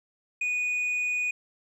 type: tone with tanh clipping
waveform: sine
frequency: 2470 Hz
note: D#7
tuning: 13 cents flat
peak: -26 dBFS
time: 0.41-1.31 s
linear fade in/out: 5 ms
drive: 3 dB
effects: none